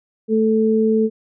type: tone pair together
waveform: sine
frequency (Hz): 220 / 439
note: A3 / A4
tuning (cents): 0 / -4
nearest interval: octave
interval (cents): 1196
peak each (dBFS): -16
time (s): 0.28-1.1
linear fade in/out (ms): 50
effects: none